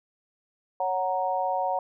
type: chord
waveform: sine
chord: F# major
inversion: second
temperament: equal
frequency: 554.4 / 740 / 932.3 Hz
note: C#5 / F#5 / A#5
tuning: 0 / 0 / 0 cents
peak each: -30 / -27 / -29 dBFS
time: 0.8-1.79 s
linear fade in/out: 2 ms
effects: none